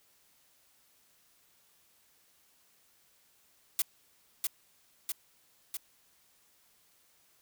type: noise with echo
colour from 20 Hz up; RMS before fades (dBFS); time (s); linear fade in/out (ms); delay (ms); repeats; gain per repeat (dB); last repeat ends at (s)
blue; -28; 3.79-3.82; 2; 650; 3; -3; 5.77
effects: white hiss -67 dBFS RMS until 7.41 s